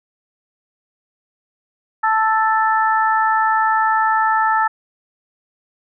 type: harmonic tone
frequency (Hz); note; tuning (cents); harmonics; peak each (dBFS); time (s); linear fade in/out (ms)
440; A4; 0; 2 / 3 / 4; -16 / -18 / -21; 2.03-4.68; 10
effects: none